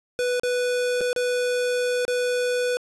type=tone with dropouts; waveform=square; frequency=493.9 Hz; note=B4; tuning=in tune; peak=-22 dBFS; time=0.19-2.77 s; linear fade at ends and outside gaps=0 ms; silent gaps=0.397-0.434 / 1.008-1.013 / 1.13-1.162 / 2.051-2.08 s; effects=resampled to 24000 Hz + 9-bit